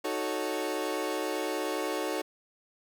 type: chord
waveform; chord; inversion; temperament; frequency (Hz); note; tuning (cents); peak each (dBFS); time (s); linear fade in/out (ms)
30% pulse; D# half-diminished seventh; none; equal; 311.1 / 370 / 440 / 554.4; D#4 / F#4 / A4 / C#5; 0 / 0 / 0 / 0; -33; 0.04-2.22; 10
effects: none